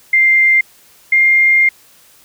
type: tone pair in turn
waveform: sine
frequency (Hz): 2097 / 2114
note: C7 / C7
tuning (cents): +3 / +17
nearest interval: unison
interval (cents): 14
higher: second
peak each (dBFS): -7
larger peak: neither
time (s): 0.13-0.61 / 1.12-1.69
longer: second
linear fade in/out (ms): 5
effects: white hiss -47 dBFS RMS until 2.24 s